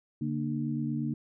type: tone cluster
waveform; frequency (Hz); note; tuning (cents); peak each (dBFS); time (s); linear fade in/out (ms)
sine; 142.8 / 231.9 / 299.7; D3 / A#3 / D4; -48 / -9 / +35; -33 / -32 / -35; 0.21-1.14; 5
effects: none